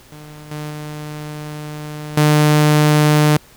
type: tone with level steps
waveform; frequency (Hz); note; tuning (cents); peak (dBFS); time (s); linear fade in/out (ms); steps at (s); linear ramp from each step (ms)
sawtooth; 150.6; D3; +44; -31 / -21 / -23 / -6; 0.12-3.37; 2; 0.51 / 0.7 / 2.17; 5
effects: pink hiss -46 dBFS RMS until 3.56 s